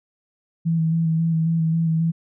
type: tone with vibrato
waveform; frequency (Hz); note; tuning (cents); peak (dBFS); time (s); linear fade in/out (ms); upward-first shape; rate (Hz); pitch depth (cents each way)
sine; 163.2; E3; -17; -17; 0.65-2.12; 20; square; 3.7; 20
effects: none